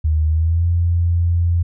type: tone with pitch glide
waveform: sine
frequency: 77.78 to 85.81 Hz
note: D#2 to F2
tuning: 0 to -30 cents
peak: -13 dBFS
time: 0.04-1.63 s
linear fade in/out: 10 ms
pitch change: +170 cents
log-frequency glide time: 0.27-0.66 s
effects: none